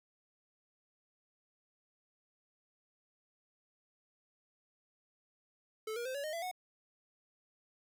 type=tone with pitch steps; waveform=square; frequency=435.9 / 475.4 / 518.4 / 565.3 / 616.5 / 672.2 / 733.1 Hz; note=A4 / A#4 / C5 / C#5 / D#5 / E5 / F#5; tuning=-16 / +34 / -16 / +34 / -16 / +34 / -16 cents; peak=-38 dBFS; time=5.87-6.514 s; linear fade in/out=5 ms; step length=92 ms; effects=12-bit